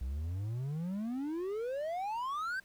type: exponential sweep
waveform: triangle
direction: up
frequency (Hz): 60.3 to 1600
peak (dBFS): -32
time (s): 0.01-2.6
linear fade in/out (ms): 5
effects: pink hiss -64 dBFS RMS until 2.64 s